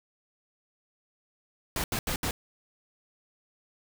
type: noise bursts at uneven times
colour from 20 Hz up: pink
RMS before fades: -30 dBFS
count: 4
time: 1.76-1.84 / 1.92-1.99 / 2.07-2.16 / 2.23-2.31 s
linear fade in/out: 2 ms
effects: none